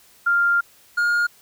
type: tone pair in turn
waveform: sine / triangle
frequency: 1396.9 / 1421.3 Hz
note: F6 / F6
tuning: 0 / +30 cents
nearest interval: unison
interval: 30 cents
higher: second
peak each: -15 dBFS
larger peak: neither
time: 0.26-0.61 / 0.97-1.27 s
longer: first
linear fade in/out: 10 ms
effects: white hiss -53 dBFS RMS until 1.41 s